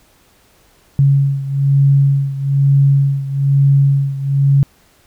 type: beating tone pair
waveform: sine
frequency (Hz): 138.59 / 139.69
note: C#3 / C#3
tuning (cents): 0 / +14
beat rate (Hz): 1.1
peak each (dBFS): -11 / -15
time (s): 0.99-4.63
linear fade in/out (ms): 0
effects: pink hiss -52 dBFS RMS until 5.06 s